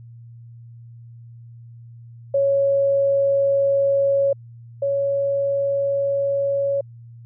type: tone pair in turn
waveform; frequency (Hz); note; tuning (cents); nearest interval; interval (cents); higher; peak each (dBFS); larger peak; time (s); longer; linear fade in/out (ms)
sine; 554.4 / 557.5; C#5 / C#5; 0 / +10; unison; 10; second; -15 / -18; first; 2.34-4.33 / 4.82-6.81; neither; 5
effects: added 117 Hz sine -39 dBFS peak until 7.25 s